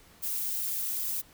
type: noise with flanger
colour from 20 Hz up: violet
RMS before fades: -32 dBFS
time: 0.22-1.22 s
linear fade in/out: 20 ms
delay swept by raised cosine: 1.7 to 4.9 ms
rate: 2.5 Hz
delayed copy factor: -0.7
effects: pink hiss -57 dBFS RMS until 1.33 s